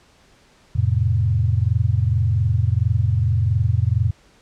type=chord; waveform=sine; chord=F major; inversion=none; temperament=equal with one note detuned; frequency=87.31 / 110 / 131.72 Hz; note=F2 / A2 / C3; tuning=0 / 0 / +12 cents; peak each=-20 / -18 / -23 dBFS; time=0.75-4.11 s; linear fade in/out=10 ms; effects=pink hiss -54 dBFS RMS until 4.41 s + low-pass 7000 Hz 12 dB/octave